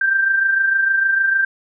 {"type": "tone pair together", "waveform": "sine", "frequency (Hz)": [1573, 1599.6], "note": ["G6", "G6"], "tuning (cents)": [6, 35], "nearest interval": "unison", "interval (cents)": 29, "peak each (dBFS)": [-14, -24], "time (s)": [0.01, 1.45], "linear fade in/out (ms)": 5, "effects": []}